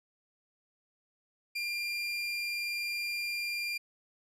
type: tone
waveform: 30% pulse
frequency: 2393 Hz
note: D7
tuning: 32 cents sharp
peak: -30 dBFS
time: 1.55-3.78 s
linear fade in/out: 10 ms
effects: low-pass 11000 Hz 12 dB/octave